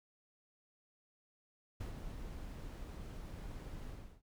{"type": "noise with ADSR envelope", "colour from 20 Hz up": "brown", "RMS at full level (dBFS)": -41, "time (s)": [1.8, 4.22], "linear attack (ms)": 8, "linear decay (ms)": 120, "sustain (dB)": -5, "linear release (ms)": 350, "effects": []}